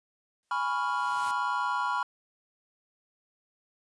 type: noise with exponential growth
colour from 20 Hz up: white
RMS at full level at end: -41 dBFS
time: 0.43-1.31 s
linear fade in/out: 0 ms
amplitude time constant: 190 ms
type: chord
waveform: triangle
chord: C# dominant seventh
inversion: second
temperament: equal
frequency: 830.6 / 987.8 / 1108.7 / 1396.9 Hz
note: G#5 / B5 / C#6 / E#6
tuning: 0 / 0 / 0 / 0 cents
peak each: -34 / -28 / -32 / -31 dBFS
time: 0.51-2.03 s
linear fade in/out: 2 ms
effects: resampled to 22050 Hz